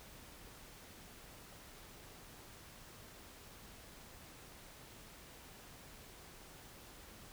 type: silence
effects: pink hiss -56 dBFS RMS until 7.32 s